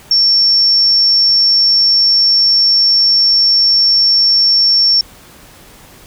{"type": "tone", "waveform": "sine", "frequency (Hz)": 5450, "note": "F8", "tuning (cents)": -43, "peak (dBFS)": -7, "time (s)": [0.11, 5.01], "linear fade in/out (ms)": 2, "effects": ["pink hiss -40 dBFS RMS until 6.06 s"]}